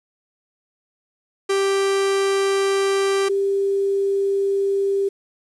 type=tone pair in turn; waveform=45% pulse / sine; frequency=392 / 394.7 Hz; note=G4 / G4; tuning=0 / +12 cents; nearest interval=unison; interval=12 cents; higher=second; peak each=-17 / -17 dBFS; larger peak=neither; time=1.49-3.29 / 3.29-5.09 s; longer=neither; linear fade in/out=10 ms; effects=resampled to 24000 Hz + 8-bit